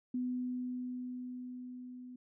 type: tone with level ramp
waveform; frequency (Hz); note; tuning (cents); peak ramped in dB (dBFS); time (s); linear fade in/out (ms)
sine; 250; B3; +21; -32 to -46; 0.14-2.16; 5
effects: none